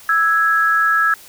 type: tone pair together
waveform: sine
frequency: 1318.5 / 1661.2 Hz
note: E6 / G#6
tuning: 0 / 0 cents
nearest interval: major third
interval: 400 cents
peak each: -15 dBFS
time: 0.09-1.14 s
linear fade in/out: 2 ms
effects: white hiss -42 dBFS RMS until 1.28 s